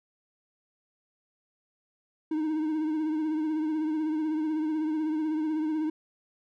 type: tone with vibrato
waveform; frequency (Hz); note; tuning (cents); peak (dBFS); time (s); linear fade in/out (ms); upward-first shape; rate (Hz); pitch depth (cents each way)
triangle; 310.9; D#4; -1; -24; 2.31-5.9; 5; triangle; 16; 54
effects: none